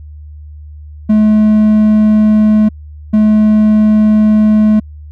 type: tone pair in turn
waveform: triangle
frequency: 214.1 / 214.1 Hz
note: A3 / A3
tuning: -47 / -47 cents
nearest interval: unison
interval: 0 cents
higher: neither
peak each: -3 dBFS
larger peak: neither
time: 1.09-2.69 / 3.13-4.8 s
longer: second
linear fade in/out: 10 ms
effects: added 75 Hz sine -28 dBFS peak until 5.11 s